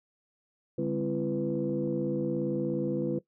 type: tone cluster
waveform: sine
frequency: 144.9 / 201.6 / 260.9 / 338.5 / 497.3 Hz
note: D3 / G3 / C4 / E4 / B4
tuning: -23 / +49 / -5 / +46 / +12 cents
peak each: -34 / -34 / -35 / -31 / -33 dBFS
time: 0.78-3.19 s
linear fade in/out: 5 ms
effects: noise-tail reverb RT60 0.1 s tail -18 dB re dry + tanh soft clip ceiling -18 dBFS